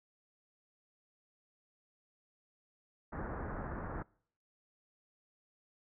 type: low-pass noise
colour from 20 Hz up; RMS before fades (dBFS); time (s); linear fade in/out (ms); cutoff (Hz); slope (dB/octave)
pink; -41; 3.12-4.03; 10; 1700; 48
effects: noise-tail reverb RT60 0.6 s tail -25 dB re dry